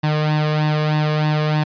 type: tone with flanger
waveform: sawtooth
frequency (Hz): 152.5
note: D#3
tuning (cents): -34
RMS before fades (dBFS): -18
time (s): 0.03-1.64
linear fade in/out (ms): 10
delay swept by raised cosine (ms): 1.1 to 1.78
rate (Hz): 3.2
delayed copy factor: +0.7
effects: resampled to 11025 Hz